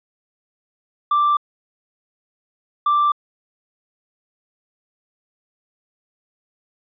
triangle tone pair in turn, 1176 / 1176 Hz, D6 / D6, +2 / +2 cents, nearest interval unison, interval 0 cents, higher neither, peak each -11 dBFS, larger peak neither, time 1.11-1.37 / 2.86-3.12 s, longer neither, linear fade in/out 5 ms, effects tanh soft clip ceiling -9 dBFS + resampled to 11025 Hz

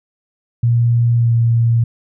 sine tone with pitch glide, 118.3 to 116.4 Hz, A#2 to A#2, +26 to -2 cents, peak -10 dBFS, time 0.63-1.84 s, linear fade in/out 5 ms, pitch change -28 cents, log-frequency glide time 1.16-1.33 s, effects none

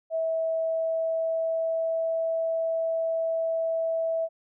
sine tone with pitch glide, 650 to 654.5 Hz, E5 to E5, -24 to -13 cents, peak -24 dBFS, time 0.1-4.29 s, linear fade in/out 50 ms, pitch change +11 cents, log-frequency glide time 0.55-2.18 s, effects none

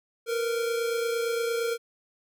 square tone pair together, 462.9 / 491.6 Hz, A#4 / B4, -12 / -8 cents, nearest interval minor second, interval 104 cents, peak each -27 / -36 dBFS, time 0.26-1.78 s, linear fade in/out 50 ms, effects none

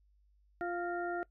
harmonic tone with a mistuned harmonic, 349.2 Hz, F4, in tune, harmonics 1 / 2 / 4 / 5, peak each -37 / -38 / -41 / -50 dBFS, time 0.61-1.23 s, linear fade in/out 0 ms, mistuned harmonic 5, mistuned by +88 cents, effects noise-tail reverb RT60 0.1 s tail -21 dB re dry + added 50 Hz sine -65 dBFS peak until 1.3 s

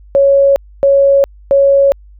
sine tone bursts, 554.4 Hz, C#5, in tune, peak -5 dBFS, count 3, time 0.15-1.92 s, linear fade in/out 0 ms, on 410 ms, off 270 ms, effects added 50 Hz sine -36 dBFS peak until 2.19 s

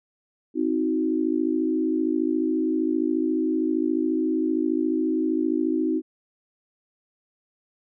sine chord, C diminished, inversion none, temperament equal with one note detuned, 261.6 / 316.4 / 370 Hz, C4 / Eb4 / Gb4, 0 / +29 / 0 cents, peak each -26 / -23 / -28 dBFS, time 0.54-6.02 s, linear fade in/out 50 ms, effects none

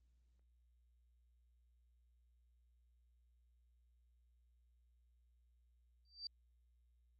sine tone with exponential growth, 4656 Hz, D8, 16 cents flat, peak -40 dBFS, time 6.05-6.27 s, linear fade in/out 2 ms, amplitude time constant 46 ms, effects added 60 Hz sine -70 dBFS peak until 7.19 s + Opus 32 kbps

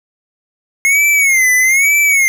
square tone with vibrato, 2156 Hz, C#7, 49 cents flat, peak -9 dBFS, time 0.85-2.28 s, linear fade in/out 0 ms, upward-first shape sine, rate 1.1 Hz, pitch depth 130 cents each way, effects none

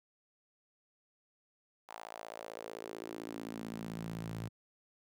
sawtooth tone with high-pass filter sweep, 55.7 Hz, A1, 22 cents sharp, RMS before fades -44 dBFS, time 1.88-4.49 s, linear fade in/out 20 ms, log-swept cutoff 850 to 120 Hz, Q 2.8, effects none

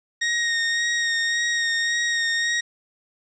sawtooth tone with vibrato, 1864.7 Hz, A#6, in tune, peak -17 dBFS, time 0.21-2.61 s, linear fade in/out 10 ms, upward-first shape sine, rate 1.8 Hz, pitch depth 20 cents each way, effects resampled to 16000 Hz + 9-bit

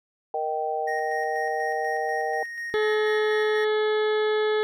sine chord, Eb major, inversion second, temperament just, 466.7 / 622.3 / 777.8 Hz, Bb4 / Eb5 / G5, +2 / 0 / -14 cents, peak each -30 / -31 / -27 dBFS, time 0.34-2.43 s, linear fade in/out 2 ms
triangle tone with tremolo, 1864.7 Hz, A#6, in tune, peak -28 dBFS, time 0.87-3.65 s, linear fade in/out 10 ms, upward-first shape square, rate 4.1 Hz, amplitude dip 35%
harmonic tone, 428.1 Hz, A4, 47 cents flat, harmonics 1 / 2 / 3 / 4 / 5 / 7 / 8 / 9 / 10, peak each -21 / -34 / -35 / -33 / -39 / -47 / -38 / -46 / -50 dBFS, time 2.74-4.63 s, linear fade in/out 0 ms
effects none

